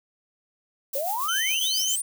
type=noise with tremolo; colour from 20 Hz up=violet; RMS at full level=-30 dBFS; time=0.93-2.01 s; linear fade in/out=5 ms; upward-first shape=sine; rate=7.3 Hz; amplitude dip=55%
type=exponential sweep; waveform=sine; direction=up; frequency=523.3 to 9550 Hz; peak=-26 dBFS; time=0.95-2.02 s; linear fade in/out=5 ms
type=tone; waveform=25% pulse; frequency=3069 Hz; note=G7; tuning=37 cents flat; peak=-22 dBFS; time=1.28-1.96 s; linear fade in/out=10 ms
effects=none